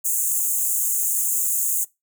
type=high-pass noise; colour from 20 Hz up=pink; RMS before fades=-22 dBFS; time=0.04-1.85 s; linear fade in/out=20 ms; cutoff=6600 Hz; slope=96 dB/octave; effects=noise-tail reverb RT60 0.2 s tail -21 dB re dry